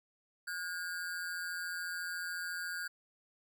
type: ring-modulated tone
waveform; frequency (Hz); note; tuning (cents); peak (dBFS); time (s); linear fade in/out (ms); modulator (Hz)
square; 1529; G6; -44; -35; 0.47-2.88; 10; 87
effects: none